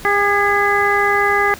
harmonic tone with a mistuned harmonic, 405 Hz, G#4, 43 cents flat, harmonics 1 / 2 / 3 / 4 / 5, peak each -19 / -19 / -19 / -19 / -19 dBFS, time 0.05-1.54 s, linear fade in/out 0 ms, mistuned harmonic 4, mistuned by +42 cents, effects pink hiss -36 dBFS RMS until 1.59 s

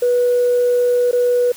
sine tone with dropouts, 489.4 Hz, B4, 16 cents flat, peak -11 dBFS, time 0.02-1.52 s, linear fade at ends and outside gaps 5 ms, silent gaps 1.113-1.129 s, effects tanh soft clip ceiling -8 dBFS + white hiss -39 dBFS RMS until 1.56 s

